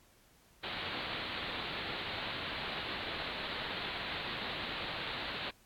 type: low-pass noise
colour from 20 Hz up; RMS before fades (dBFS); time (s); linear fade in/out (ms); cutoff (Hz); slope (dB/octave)
white; -40; 0.63-5.51; 10; 4200; 96
effects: pink hiss -65 dBFS RMS until 5.65 s + AAC 64 kbps